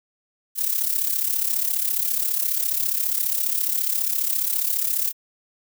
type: noise with amplitude modulation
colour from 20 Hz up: violet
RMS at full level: -20 dBFS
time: 0.55-5.13 s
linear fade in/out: 50 ms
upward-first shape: sine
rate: 34.7 Hz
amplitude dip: 70%
effects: none